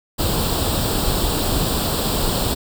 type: noise with comb filter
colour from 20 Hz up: pink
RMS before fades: -20 dBFS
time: 0.18-2.55 s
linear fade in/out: 20 ms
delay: 0.24 ms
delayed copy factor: +0.7
effects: none